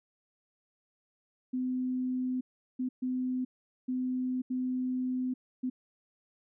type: tone bursts at uneven times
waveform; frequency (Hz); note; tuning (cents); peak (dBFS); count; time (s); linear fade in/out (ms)
sine; 254.5; C4; -48; -29; 6; 1.53-2.41 / 2.79-2.89 / 3.02-3.45 / 3.88-4.42 / 4.5-5.34 / 5.63-5.7; 10
effects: none